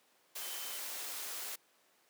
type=tone in noise; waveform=sine; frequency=3072 Hz; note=G7; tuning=36 cents flat; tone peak=-50 dBFS; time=0.41-0.78 s; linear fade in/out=10 ms; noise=white; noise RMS=-42 dBFS; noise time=0.35-1.56 s; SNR=-11 dB; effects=pink hiss -69 dBFS RMS until 2.09 s + high-pass 400 Hz 12 dB/octave